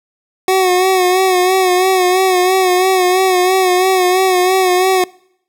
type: tone with vibrato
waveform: 25% pulse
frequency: 370 Hz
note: F#4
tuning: in tune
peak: -6 dBFS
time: 0.48-5.04 s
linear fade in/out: 2 ms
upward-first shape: sine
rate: 3 Hz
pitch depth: 48 cents each way
effects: noise-tail reverb RT60 0.7 s tail -25 dB re dry